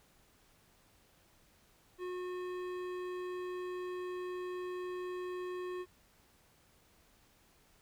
sine tone with hard clipping, 362.4 Hz, F#4, 36 cents flat, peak -40 dBFS, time 1.98-5.86 s, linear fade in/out 50 ms, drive 14 dB, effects pink hiss -67 dBFS RMS until 7.81 s

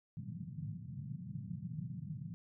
white band-pass noise, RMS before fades -44 dBFS, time 0.17-2.34 s, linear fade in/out 0 ms, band 100 to 190 Hz, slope 48 dB/octave, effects none

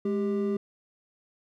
triangle tone pair together, 208.9 / 395.9 Hz, G#3 / G4, +10 / +17 cents, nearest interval major seventh, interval 1107 cents, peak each -26 dBFS, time 0.05-0.57 s, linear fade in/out 5 ms, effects none

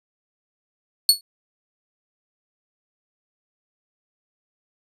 sawtooth tone with exponential decay, 4400 Hz, C#8, 14 cents flat, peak -4 dBFS, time 1.09-1.21 s, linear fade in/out 1 ms, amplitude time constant 24 ms, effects resampled to 32000 Hz

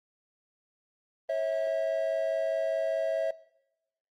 triangle tone pair together, 545.2 / 650 Hz, C#5 / E5, -29 / -24 cents, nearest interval minor third, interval 305 cents, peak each -29 / -27 dBFS, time 1.29-3.31 s, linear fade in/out 5 ms, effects noise-tail reverb RT60 0.9 s tail -21 dB re dry + Opus 24 kbps

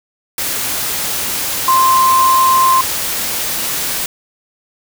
sine tone in noise, 1046.5 Hz, C6, in tune, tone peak -8 dBFS, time 1.68-2.81 s, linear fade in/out 2 ms, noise white, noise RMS -19 dBFS, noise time 0.38-4.06 s, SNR +8 dB, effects none

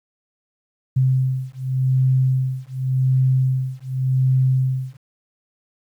sine beating tone pair, 130 / 130.88 Hz, C3 / C3, -11 / +1 cents, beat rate 0.88 Hz, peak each -19 dBFS, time 0.96-4.97 s, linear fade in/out 10 ms, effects 9-bit

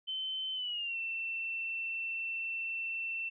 sine tone with pitch glide, 3070 to 2688 Hz, G7 to E7, -37 to +33 cents, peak -34 dBFS, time 0.07-3.3 s, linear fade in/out 20 ms, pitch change -230 cents, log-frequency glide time 0.54-0.98 s, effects none

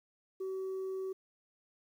sine tone, 380 Hz, F#4, 46 cents sharp, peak -33 dBFS, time 0.4-1.13 s, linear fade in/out 10 ms, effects tanh soft clip ceiling -34 dBFS + 11-bit

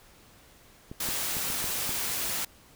clicks, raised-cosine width 3 ms, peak -26 dBFS, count 6, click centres 0.915 / 1.088 / 1.368 / 1.502 / 1.642 / 1.893 s
white noise, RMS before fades -31 dBFS, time 1-2.45 s, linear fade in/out 5 ms
effects pink hiss -56 dBFS RMS until 2.75 s

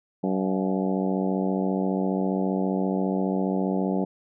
harmonic tone with a mistuned harmonic, 94.8 Hz, F#2, 43 cents sharp, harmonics 2 / 3 / 4 / 5 / 6 / 7 / 8 / 9, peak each -25 / -29 / -31 / -33 / -35 / -36 / -37 / -38 dBFS, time 0.23-4.05 s, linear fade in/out 10 ms, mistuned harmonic 8, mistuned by -67 cents, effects none

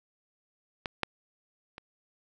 clicks, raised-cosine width 0.3 ms, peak -16 / -11 / -26 dBFS, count 3, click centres 0.858 / 1.033 / 1.781 s, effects none

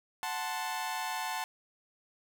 sawtooth chord, F# diminished, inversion none, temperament equal, 740 / 880 / 1046.5 Hz, F#5 / A5 / C6, 0 / 0 / 0 cents, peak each -35 / -32 / -37 dBFS, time 0.23-1.44 s, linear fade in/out 0 ms, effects none

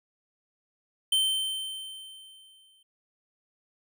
square tone with exponential decay, 3102 Hz, G7, 19 cents flat, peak -21 dBFS, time 1.12-2.83 s, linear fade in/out 5 ms, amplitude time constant 370 ms, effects none

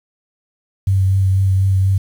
sine tone with vibrato, 95.9 Hz, G2, 37 cents flat, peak -11 dBFS, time 0.87-1.98 s, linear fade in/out 5 ms, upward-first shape triangle, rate 4.1 Hz, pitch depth 23 cents each way, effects 7-bit

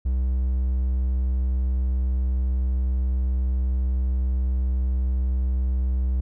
triangle tone, 63.7 Hz, C2, 46 cents flat, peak -18 dBFS, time 0.05-6.21 s, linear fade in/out 10 ms, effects none

